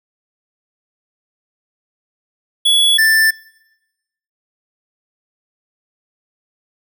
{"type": "tone pair in turn", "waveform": "square", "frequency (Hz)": [3385, 1771], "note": ["G#7", "A6"], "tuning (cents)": [32, 11], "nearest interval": "major seventh", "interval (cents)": 1121, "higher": "first", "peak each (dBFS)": -10, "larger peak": "neither", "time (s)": [[2.65, 2.98], [2.98, 3.31]], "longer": "neither", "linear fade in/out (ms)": 10, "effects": ["noise-tail reverb RT60 1.0 s tail -24 dB re dry"]}